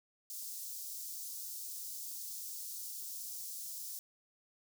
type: high-pass noise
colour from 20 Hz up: white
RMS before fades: -44 dBFS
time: 0.3-3.99 s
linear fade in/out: 0 ms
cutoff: 5000 Hz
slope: 24 dB/octave
effects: none